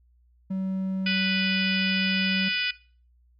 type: tone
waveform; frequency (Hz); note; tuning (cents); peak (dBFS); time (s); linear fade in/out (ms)
triangle; 189.9; F#3; +45; -24; 0.5-2.49; 10
type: harmonic tone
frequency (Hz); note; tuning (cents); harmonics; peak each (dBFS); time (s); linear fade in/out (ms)
494.3; B4; +1; 3 / 4 / 5 / 6 / 7 / 8 / 9 / 10; -32 / -34 / -27 / -30 / -35 / -43 / -39 / -34; 1.06-2.71; 5
effects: noise-tail reverb RT60 0.4 s tail -20 dB re dry + added 60 Hz sine -58 dBFS peak until 3.39 s